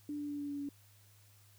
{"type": "tone with pitch steps", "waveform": "sine", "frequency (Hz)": [293.7, 291.7, 289.7, 287.7, 285.7, 283.7], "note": ["D4", "D4", "D4", "D4", "D4", "C#4"], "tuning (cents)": [0, -12, -24, -36, -48, 40], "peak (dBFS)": -37, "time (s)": [0.09, 0.69], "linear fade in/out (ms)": 2, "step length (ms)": 100, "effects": ["added 102 Hz sine -62 dBFS peak until 1.58 s", "white hiss -66 dBFS RMS until 1.58 s"]}